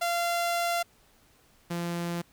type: tone pair in turn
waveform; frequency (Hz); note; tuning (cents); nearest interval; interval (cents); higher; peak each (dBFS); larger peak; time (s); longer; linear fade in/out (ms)
sawtooth; 689 / 171.87; F5 / F3; -24 / -27; 2 octaves; 2403; first; -22 / -26; first; 0.01-0.83 / 1.7-2.22; first; 10
effects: pink hiss -62 dBFS RMS until 2.32 s